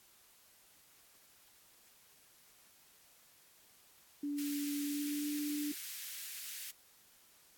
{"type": "tone with pitch glide", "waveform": "sine", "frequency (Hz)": [288.8, 294.2], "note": ["D4", "D4"], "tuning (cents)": [-29, 3], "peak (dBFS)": -35, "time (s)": [4.23, 5.72], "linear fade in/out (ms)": 5, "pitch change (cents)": 32, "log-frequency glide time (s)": [4.82, 5.28]}
{"type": "high-pass noise", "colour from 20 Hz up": "white", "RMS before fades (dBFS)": -45, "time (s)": [4.38, 6.71], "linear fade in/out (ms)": 5, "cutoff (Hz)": 1700, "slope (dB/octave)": 24}
{"effects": ["white hiss -64 dBFS RMS until 7.57 s", "AAC 64 kbps"]}